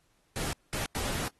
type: noise bursts at uneven times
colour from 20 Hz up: pink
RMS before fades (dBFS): -34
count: 3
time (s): 0.36-0.53 / 0.73-0.86 / 0.95-1.28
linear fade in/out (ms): 0
effects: pink hiss -71 dBFS RMS until 1.39 s + AAC 32 kbps

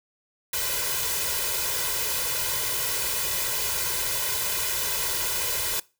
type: noise with comb filter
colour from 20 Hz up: white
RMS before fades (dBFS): -27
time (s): 0.53-5.8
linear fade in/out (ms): 5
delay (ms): 2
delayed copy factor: +0.85
effects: noise-tail reverb RT60 0.3 s tail -22 dB re dry

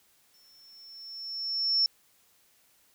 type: tone with exponential growth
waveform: sine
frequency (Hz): 5400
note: E8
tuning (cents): +41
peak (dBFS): -20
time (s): 0.34-1.86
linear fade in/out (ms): 1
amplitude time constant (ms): 330
effects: white hiss -65 dBFS RMS until 2.94 s

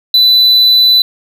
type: tone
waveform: triangle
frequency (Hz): 3991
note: B7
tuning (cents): +17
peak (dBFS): -3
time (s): 0.14-1.02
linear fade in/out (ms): 2
effects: none

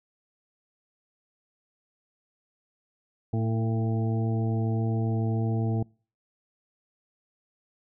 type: harmonic tone with a mistuned harmonic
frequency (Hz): 112.7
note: A2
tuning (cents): +42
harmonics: 1 / 2 / 3 / 4 / 6 / 7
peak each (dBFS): -25 / -31 / -35 / -37 / -41 / -42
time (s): 3.33-5.83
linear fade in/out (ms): 5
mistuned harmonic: 3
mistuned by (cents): -27
effects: noise-tail reverb RT60 0.4 s tail -26 dB re dry

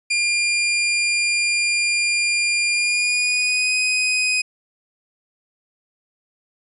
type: tone with pitch glide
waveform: sawtooth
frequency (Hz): 2400 to 2503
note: D7 to D#7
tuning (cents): +37 to +10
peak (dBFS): -14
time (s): 0.1-4.42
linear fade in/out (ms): 10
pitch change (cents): +73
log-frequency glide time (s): 2.69-3.74
effects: resampled to 24000 Hz

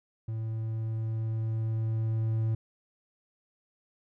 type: tone with level ramp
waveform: triangle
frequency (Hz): 111.4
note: A2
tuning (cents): +22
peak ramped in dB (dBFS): -29 to -23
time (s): 0.28-2.55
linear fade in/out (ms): 5
effects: none

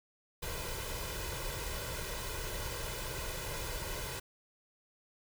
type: noise with comb filter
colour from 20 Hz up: pink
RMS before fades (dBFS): -39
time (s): 0.42-4.2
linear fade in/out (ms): 10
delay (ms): 2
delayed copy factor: +0.7
effects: none

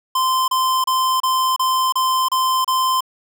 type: tone bursts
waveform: square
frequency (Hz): 1037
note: C6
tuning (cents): -16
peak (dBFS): -16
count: 8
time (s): 0.15-3.007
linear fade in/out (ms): 5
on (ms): 330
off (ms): 31
effects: none

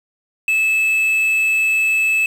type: tone with quantisation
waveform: triangle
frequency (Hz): 2613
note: E7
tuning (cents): -16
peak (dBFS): -12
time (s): 0.48-2.26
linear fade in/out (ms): 2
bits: 6
effects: none

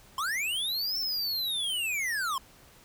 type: linear two-way sweep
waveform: square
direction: up then down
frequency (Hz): 1018 to 5410 to 1018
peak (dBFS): -29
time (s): 0.18-2.38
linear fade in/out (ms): 2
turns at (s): 0.98
effects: pink hiss -56 dBFS RMS until 2.84 s

